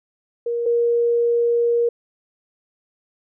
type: tone pair in turn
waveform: sine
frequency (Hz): 471.8 / 471.8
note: A#4 / A#4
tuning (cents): +21 / +21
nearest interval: unison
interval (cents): 0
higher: neither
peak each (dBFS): -20 / -15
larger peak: second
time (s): 0.46-0.66 / 0.66-1.89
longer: second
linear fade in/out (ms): 5
effects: none